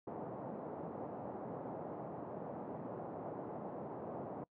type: band-pass noise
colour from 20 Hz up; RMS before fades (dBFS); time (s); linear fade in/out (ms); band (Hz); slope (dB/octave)
white; -45; 0.07-4.44; 5; 120 to 780; 24
effects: noise-tail reverb RT60 0.1 s tail -24 dB re dry